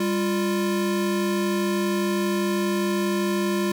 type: tone pair together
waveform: square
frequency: 198.72 / 348.7 Hz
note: G3 / F4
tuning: +24 / -3 cents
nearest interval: minor seventh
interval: 973 cents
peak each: -25 dBFS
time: 0-3.72 s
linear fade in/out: 5 ms
effects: none